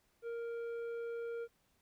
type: tone with tanh clipping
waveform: sine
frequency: 466.2 Hz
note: A#4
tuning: in tune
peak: -40 dBFS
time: 0.22-1.48 s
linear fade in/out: 50 ms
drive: 8 dB
effects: pink hiss -75 dBFS RMS until 1.81 s